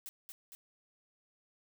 blue noise with echo, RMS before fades -45 dBFS, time 0.06-0.09 s, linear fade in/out 0 ms, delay 230 ms, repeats 2, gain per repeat -3 dB, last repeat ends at 0.55 s, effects none

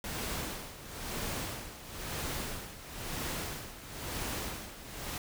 pink noise with tremolo, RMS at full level -36 dBFS, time 0.04-5.18 s, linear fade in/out 2 ms, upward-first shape sine, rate 1 Hz, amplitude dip 75%, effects none

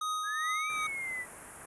square tone with tremolo, 1251 Hz, D#6, 9 cents sharp, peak -31 dBFS, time 0.01-0.87 s, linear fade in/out 5 ms, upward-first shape triangle, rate 2.5 Hz, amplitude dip 45%
sine exponential two-way sweep, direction up then down, 1605 to 2365 to 1956 Hz, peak -34 dBFS, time 0.23-1.26 s, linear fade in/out 50 ms, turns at 0.7 s
white band-stop noise, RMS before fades -43 dBFS, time 0.69-1.66 s, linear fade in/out 10 ms, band 1900 to 10000 Hz, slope 24 dB/octave
effects resampled to 24000 Hz

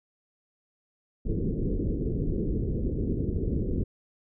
pink low-pass noise, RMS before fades -28 dBFS, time 1.25-3.84 s, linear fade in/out 10 ms, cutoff 450 Hz, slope 48 dB/octave, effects none

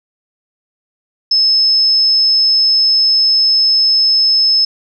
sine tone, 5210 Hz, E8, 21 cents flat, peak -8 dBFS, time 1.31-4.65 s, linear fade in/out 5 ms, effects none

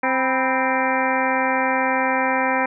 harmonic tone with a mistuned harmonic, 261.6 Hz, C4, in tune, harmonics 1 / 2 / 3 / 4 / 5 / 6 / 7 / 8 / 9, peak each -26 / -25 / -24 / -24 / -30 / -28 / -27 / -30 / -28 dBFS, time 0.03-2.66 s, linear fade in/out 5 ms, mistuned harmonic 4, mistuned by -100 cents, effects none

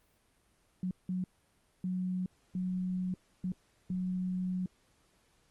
sine tone bursts at uneven times, 183.4 Hz, F#3, 15 cents flat, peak -31 dBFS, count 6, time 0.83-0.91 / 1.09-1.24 / 1.84-2.26 / 2.55-3.14 / 3.44-3.52 / 3.9-4.66 s, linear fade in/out 2 ms, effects pink hiss -70 dBFS RMS until 5.5 s + Opus 32 kbps

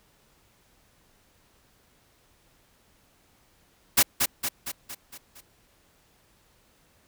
white noise with echo, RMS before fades -18 dBFS, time 3.97-4.03 s, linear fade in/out 10 ms, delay 230 ms, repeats 6, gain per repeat -5 dB, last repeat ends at 5.41 s, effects pink hiss -63 dBFS RMS until 7.07 s

